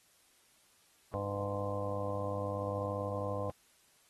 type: harmonic tone with a mistuned harmonic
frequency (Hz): 100.6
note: G2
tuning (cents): +45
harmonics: 1 / 2 / 3 / 5 / 6 / 7 / 8 / 9 / 10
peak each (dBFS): -39 / -46 / -45 / -38 / -41 / -46 / -50 / -52 / -43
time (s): 1.14-3.5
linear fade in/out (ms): 0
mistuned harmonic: 10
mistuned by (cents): +59
effects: white hiss -67 dBFS RMS until 4.09 s + AAC 32 kbps